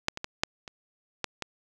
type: clicks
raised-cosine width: 0.2 ms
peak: -7 / -18 / -15 / -6 / -23 / -11 / -15 dBFS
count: 7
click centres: 0.084 / 0.174 / 0.244 / 0.435 / 0.678 / 1.243 / 1.423 s
effects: none